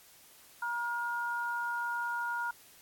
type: tone pair together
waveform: sine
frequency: 951 / 1423 Hz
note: A#5 / F6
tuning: +34 / +32 cents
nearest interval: perfect fifth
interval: 698 cents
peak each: -35 / -34 dBFS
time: 0.62-2.51 s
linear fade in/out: 5 ms
effects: white hiss -58 dBFS RMS until 2.81 s + AAC 64 kbps